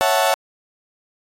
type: chord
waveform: 35% pulse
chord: F# minor seventh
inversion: second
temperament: equal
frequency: 554.4 / 659.3 / 740 / 880 Hz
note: C#5 / E5 / F#5 / A5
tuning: 0 / 0 / 0 / 0 cents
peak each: -19 / -19 / -19 / -19 dBFS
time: 0.01-0.34 s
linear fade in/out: 0 ms
effects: AAC 48 kbps